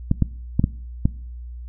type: clicks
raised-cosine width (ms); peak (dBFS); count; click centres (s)
5; -4; 5; 0.114 / 0.223 / 0.595 / 0.641 / 1.055
effects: noise-tail reverb RT60 0.6 s tail -22 dB re dry + added 60 Hz sine -32 dBFS peak until 1.68 s